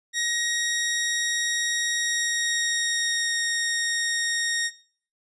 15% pulse tone with pitch glide, 1884 to 1862.4 Hz, A#6 to A#6, +18 to -2 cents, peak -17 dBFS, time 0.13-4.71 s, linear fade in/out 50 ms, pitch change -20 cents, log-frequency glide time 1.97-3.35 s, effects noise-tail reverb RT60 0.5 s tail -19 dB re dry + resampled to 24000 Hz

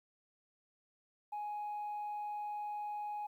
sine tone, 834 Hz, G#5, 7 cents sharp, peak -36 dBFS, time 1.32-3.27 s, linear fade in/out 10 ms, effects tanh soft clip ceiling -36 dBFS + 12-bit

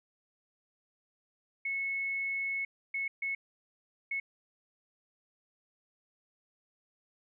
sine tone bursts at uneven times, 2195 Hz, C#7, 18 cents flat, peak -31 dBFS, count 4, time 1.65-2.65 / 2.94-3.08 / 3.22-3.35 / 4.11-4.2 s, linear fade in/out 5 ms, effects none

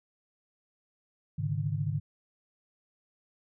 sine chord, Ab suspended fourth, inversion none, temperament equal with one note detuned, 103.83 / 138.59 / 152.45 Hz, Ab2 / Db3 / Eb3, 0 / 0 / -35 cents, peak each -33 / -33 / -32 dBFS, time 1.38-2 s, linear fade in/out 10 ms, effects none

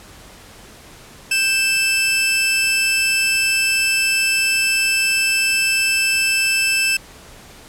sawtooth tone pair together, 1566.5 / 2637 Hz, G6 / E7, -2 / 0 cents, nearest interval major sixth, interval 902 cents, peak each -23 / -12 dBFS, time 1.31-6.97 s, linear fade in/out 5 ms, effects pink hiss -42 dBFS RMS until 7.68 s + low-pass 12000 Hz 12 dB/octave

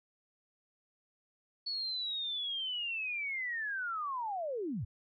sine linear sweep, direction down, 4435 to 81.7 Hz, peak -34 dBFS, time 1.66-4.85 s, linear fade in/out 10 ms, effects none

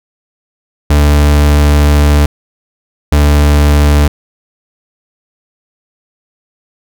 40% pulse tone pair in turn, 73.2 / 73.2 Hz, D2 / D2, -5 / -5 cents, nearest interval unison, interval 0 cents, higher neither, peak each -4 dBFS, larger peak neither, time 0.9-2.26 / 3.12-4.08 s, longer first, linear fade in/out 5 ms, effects none

